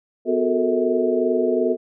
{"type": "tone cluster", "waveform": "sine", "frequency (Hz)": [250.5, 366.4, 434.6, 457.2, 644], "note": ["B3", "F#4", "A4", "A#4", "E5"], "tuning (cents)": [25, -17, -21, -34, -41], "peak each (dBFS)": [-24, -22, -23, -23, -26], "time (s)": [0.25, 1.77], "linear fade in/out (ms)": 50, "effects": []}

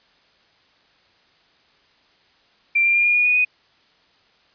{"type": "tone with pitch steps", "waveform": "sine", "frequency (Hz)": [2362, 2383, 2403, 2424, 2445, 2467, 2488], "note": ["D7", "D7", "D7", "D#7", "D#7", "D#7", "D#7"], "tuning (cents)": [9, 25, 39, -46, -31, -15, -1], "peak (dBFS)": -14, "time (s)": [2.75, 3.45], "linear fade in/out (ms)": 10, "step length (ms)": 100, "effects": ["white hiss -58 dBFS RMS until 4.54 s", "resampled to 11025 Hz"]}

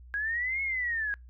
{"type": "linear two-way sweep", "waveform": "sine", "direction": "up then down", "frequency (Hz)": [1627, 2193, 1627], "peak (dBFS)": -28, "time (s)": [0.14, 1.14], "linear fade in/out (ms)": 0, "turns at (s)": 0.62, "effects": ["noise-tail reverb RT60 0.2 s tail -26 dB re dry", "added 61 Hz sine -47 dBFS peak until 1.29 s"]}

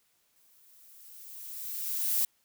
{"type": "noise with exponential growth", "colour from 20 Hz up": "violet", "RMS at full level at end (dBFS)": -26, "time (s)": [0.36, 2.25], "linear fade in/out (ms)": 2, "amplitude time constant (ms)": 410, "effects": ["white hiss -71 dBFS RMS until 2.44 s"]}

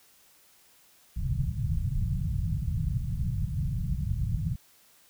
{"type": "low-pass noise", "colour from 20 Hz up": "white", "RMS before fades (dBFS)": -29, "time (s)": [1.16, 4.56], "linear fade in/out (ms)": 10, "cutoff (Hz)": 160, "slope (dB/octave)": 48, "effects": ["white hiss -60 dBFS RMS until 5.09 s"]}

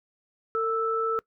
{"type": "tone pair together", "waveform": "sine", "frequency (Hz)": [451.6, 1318.5], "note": ["A4", "E6"], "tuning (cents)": [45, 0], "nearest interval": "octave + perfect fifth", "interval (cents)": 1855, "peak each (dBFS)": -26, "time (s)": [0.55, 1.19], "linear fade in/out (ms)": 0, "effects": ["noise-tail reverb RT60 0.1 s tail -22 dB re dry"]}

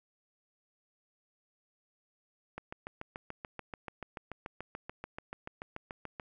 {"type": "click train", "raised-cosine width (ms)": 0.5, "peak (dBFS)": -25, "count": 26, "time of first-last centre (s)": [2.58, 6.198], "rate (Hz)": 6.91, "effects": []}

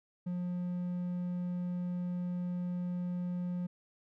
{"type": "tone", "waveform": "triangle", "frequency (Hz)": 178, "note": "F3", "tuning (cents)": 33, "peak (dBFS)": -31, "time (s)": [0.26, 3.67], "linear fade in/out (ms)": 10, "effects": []}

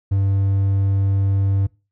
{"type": "tone", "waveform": "triangle", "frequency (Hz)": 98, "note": "G2", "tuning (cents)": 0, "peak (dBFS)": -13, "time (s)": [0.11, 1.67], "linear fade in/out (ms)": 10, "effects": ["noise-tail reverb RT60 0.3 s tail -23 dB re dry"]}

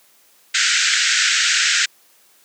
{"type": "band-pass noise", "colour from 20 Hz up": "pink", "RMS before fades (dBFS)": -17, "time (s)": [0.54, 1.86], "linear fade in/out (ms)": 10, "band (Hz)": [1400, 7900], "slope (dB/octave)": 96, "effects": ["white hiss -54 dBFS RMS until 2.44 s", "high-pass 200 Hz 12 dB/octave"]}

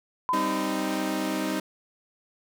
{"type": "tone with exponential decay", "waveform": "sine", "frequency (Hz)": 1012, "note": "B5", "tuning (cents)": 42, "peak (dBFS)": -21, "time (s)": [0.29, 1.4], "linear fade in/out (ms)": 0, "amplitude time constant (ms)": 240}
{"type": "chord", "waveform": "sawtooth", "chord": "C minor", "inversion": "second", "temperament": "equal", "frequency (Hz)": [196, 261.6, 311.1], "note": ["G3", "C4", "Eb4"], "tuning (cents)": [0, 0, 0], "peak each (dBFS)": [-28, -28, -25], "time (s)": [0.33, 1.6], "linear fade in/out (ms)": 5}
{"effects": []}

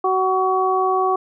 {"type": "harmonic tone", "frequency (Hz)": 375, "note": "F#4", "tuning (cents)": 23, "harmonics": [1, 2, 3], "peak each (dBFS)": [-20, -20, -20], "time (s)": [0.04, 1.16], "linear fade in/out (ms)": 5, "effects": []}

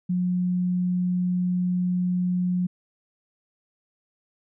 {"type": "tone", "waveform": "sine", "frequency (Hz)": 180, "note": "F#3", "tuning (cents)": -47, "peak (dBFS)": -21, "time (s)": [0.09, 2.67], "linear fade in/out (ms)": 10, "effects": []}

